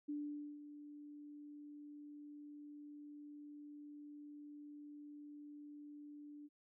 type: tone with ADSR envelope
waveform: sine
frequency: 293.7 Hz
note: D4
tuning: in tune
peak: -39 dBFS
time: 0.08-6.49 s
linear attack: 15 ms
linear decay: 490 ms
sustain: -12 dB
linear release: 35 ms
effects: none